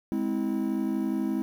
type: chord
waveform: triangle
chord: Ab augmented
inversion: none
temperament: just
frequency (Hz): 207.7 / 259.6 / 324.5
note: Ab3 / C4 / E4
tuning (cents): 0 / -13 / -27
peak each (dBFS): -28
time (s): 0.12-1.42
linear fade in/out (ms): 0
effects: 9-bit